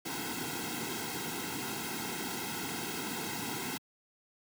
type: noise with comb filter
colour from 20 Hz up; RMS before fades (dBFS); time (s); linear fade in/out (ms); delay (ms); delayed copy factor
pink; -37; 0.05-3.78; 10; 1.7; -1
effects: high-pass 150 Hz 12 dB/octave